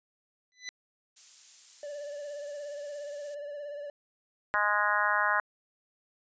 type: tone with exponential growth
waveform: 20% pulse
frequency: 2000 Hz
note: B6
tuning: 21 cents sharp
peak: -28 dBFS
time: 0.52-0.69 s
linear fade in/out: 0 ms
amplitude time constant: 36 ms
type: noise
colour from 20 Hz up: violet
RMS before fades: -44 dBFS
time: 1.16-3.35 s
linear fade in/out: 10 ms
type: tone with vibrato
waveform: triangle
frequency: 581 Hz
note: D5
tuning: 19 cents flat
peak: -35 dBFS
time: 1.83-3.9 s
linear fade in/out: 2 ms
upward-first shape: triangle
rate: 17 Hz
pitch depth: 49 cents each way
type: harmonic tone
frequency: 207.7 Hz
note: G#3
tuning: in tune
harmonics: 3 / 4 / 5 / 6 / 7 / 8 / 9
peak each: -36 / -34 / -30 / -33 / -30 / -31 / -34 dBFS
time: 4.54-5.4 s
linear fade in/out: 0 ms
effects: resampled to 16000 Hz